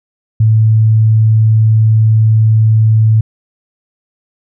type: tone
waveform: sine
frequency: 110 Hz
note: A2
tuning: in tune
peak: -5 dBFS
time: 0.4-3.21 s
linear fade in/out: 5 ms
effects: none